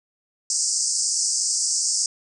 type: band-pass noise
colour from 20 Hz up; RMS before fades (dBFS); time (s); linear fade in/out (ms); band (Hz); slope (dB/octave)
white; -23; 0.5-2.06; 2; 4800 to 8700; 96
effects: none